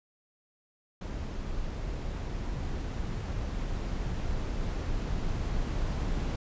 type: noise with level ramp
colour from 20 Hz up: brown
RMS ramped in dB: -35 to -30 dBFS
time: 1.01-6.36 s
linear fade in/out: 5 ms
effects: resampled to 16000 Hz